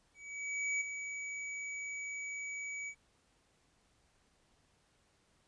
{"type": "tone with ADSR envelope", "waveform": "square", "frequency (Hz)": 2276, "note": "C#7", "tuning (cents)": 45, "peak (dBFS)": -32, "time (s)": [0.14, 2.95], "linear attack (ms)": 670, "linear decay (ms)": 9, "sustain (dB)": -8, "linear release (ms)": 71, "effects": ["pink hiss -72 dBFS RMS until 5.47 s", "resampled to 22050 Hz"]}